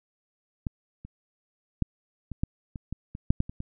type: clicks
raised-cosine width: 5 ms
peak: -17 / -29 / -11 / -23 / -13 / -24 / -20 / -24 / -7 / -12 / -25 / -22 dBFS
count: 12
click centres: 0.668 / 1.05 / 1.823 / 2.317 / 2.435 / 2.758 / 2.926 / 3.151 / 3.305 / 3.404 / 3.495 / 3.604 s
effects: none